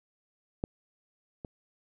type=clicks; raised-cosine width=2 ms; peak=-17 / -26 dBFS; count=2; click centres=0.639 / 1.448 s; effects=none